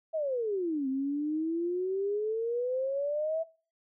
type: exponential two-way sweep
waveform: sine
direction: down then up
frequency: 659.3 to 261.6 to 659.3 Hz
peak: -28 dBFS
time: 0.13-3.44 s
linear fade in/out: 20 ms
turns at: 0.88 s
effects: noise-tail reverb RT60 0.4 s tail -22 dB re dry

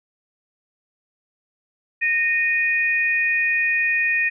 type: tone pair together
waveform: sine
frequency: 1850 / 2469 Hz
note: A#6 / D#7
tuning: -14 / -14 cents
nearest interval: perfect fourth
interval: 500 cents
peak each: -20 dBFS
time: 2.01-4.3 s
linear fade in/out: 20 ms
effects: none

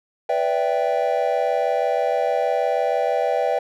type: chord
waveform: triangle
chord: E minor seventh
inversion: second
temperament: equal with one note detuned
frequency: 493.9 / 580.2 / 659.3 / 784 Hz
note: B4 / D5 / E5 / G5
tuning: 0 / -21 / 0 / 0 cents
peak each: -22 dBFS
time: 0.29-3.59 s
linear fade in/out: 5 ms
effects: none

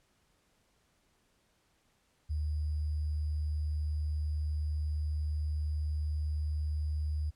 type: tone with sample-and-hold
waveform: sine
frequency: 75.7 Hz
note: D#2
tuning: 47 cents flat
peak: -30 dBFS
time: 2.29-7.31 s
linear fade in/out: 20 ms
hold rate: 4900 Hz
effects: pink hiss -72 dBFS RMS until 7.35 s + low-pass 11000 Hz 12 dB/octave

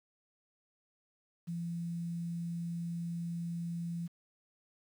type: tone with quantisation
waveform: sine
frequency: 170 Hz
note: F3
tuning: 46 cents flat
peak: -35 dBFS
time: 1.47-4.08 s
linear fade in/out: 20 ms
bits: 10
effects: none

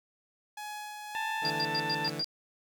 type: tone with tremolo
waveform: sawtooth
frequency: 841 Hz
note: G#5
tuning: 22 cents sharp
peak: -34 dBFS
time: 0.57-1.61 s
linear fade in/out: 5 ms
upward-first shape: sine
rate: 1.8 Hz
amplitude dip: 30%
type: harmonic tone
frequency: 887 Hz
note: A5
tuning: 14 cents sharp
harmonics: 1 / 2 / 3 / 4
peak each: -34 / -36 / -41 / -45 dBFS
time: 1.15-2.08 s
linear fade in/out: 0 ms
type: chord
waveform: 15% pulse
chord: D suspended second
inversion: none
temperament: equal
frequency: 146.83 / 164.81 / 220 Hz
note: D3 / E3 / A3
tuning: 0 / 0 / 0 cents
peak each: -32 / -33 / -37 dBFS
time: 1.41-2.24 s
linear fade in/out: 50 ms
type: tone bursts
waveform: sine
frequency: 4786 Hz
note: D8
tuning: 32 cents sharp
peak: -29 dBFS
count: 6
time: 1.45-2.244 s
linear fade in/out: 0 ms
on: 49 ms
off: 100 ms
effects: none

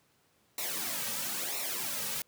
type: noise with flanger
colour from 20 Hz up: white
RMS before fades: -35 dBFS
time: 0.58-2.22 s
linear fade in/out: 2 ms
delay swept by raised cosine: 0.62 to 2.92 ms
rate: 1 Hz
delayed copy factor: -0.75
effects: pink hiss -69 dBFS RMS until 2.27 s + high-pass 100 Hz 12 dB/octave

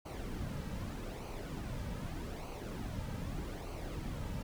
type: noise with flanger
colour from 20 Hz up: brown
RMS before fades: -41 dBFS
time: 0.05-4.43 s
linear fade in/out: 10 ms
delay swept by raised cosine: 0.56 to 2.86 ms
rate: 0.82 Hz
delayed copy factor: -0.55
effects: none

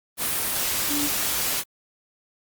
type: tone in noise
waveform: sine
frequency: 290.9 Hz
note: D4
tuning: 16 cents flat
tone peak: -26 dBFS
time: 0.88-1.1 s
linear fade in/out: 50 ms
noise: white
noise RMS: -25 dBFS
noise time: 0.17-1.64 s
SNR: -4 dB
effects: Opus 32 kbps

